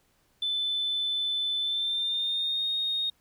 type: tone with pitch glide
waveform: triangle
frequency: 3516 to 3712 Hz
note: A7 to A#7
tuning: -2 to -8 cents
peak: -23 dBFS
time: 0.42-3.1 s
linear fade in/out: 5 ms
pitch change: +94 cents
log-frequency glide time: 1.6-2.68 s
effects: tanh soft clip ceiling -24 dBFS + pink hiss -68 dBFS RMS until 3.2 s